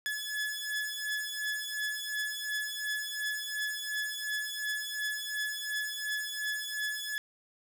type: beating tone pair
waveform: sawtooth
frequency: 1708 / 1710.8 Hz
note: G#6 / A6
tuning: +48 / -49 cents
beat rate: 2.8 Hz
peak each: -32 / -33 dBFS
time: 0.06-7.18 s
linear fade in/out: 0 ms
effects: 9-bit